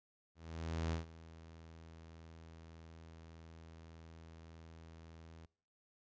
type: tone with ADSR envelope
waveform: sawtooth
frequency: 81.7 Hz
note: E2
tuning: 15 cents flat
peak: -31 dBFS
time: 0.35-5.46 s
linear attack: 570 ms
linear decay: 130 ms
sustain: -19 dB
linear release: 4 ms
effects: noise-tail reverb RT60 0.6 s tail -25 dB re dry + resampled to 16000 Hz